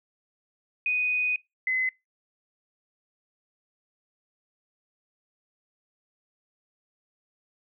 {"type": "tone pair in turn", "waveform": "sine", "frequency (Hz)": [2489, 2036], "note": ["D#7", "C7"], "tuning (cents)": [0, -48], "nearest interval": "minor third", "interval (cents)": 348, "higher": "first", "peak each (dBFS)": -23, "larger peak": "neither", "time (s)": [[0.86, 1.36], [1.67, 1.89]], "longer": "first", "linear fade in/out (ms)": 2, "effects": ["noise-tail reverb RT60 0.2 s tail -22 dB re dry"]}